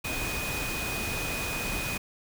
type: tone in noise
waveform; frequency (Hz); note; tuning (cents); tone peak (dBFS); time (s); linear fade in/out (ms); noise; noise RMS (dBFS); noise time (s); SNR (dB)
sine; 2489; D#7; 0; -34; 0.04-1.98; 10; pink; -33; 0.04-1.98; -4
effects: none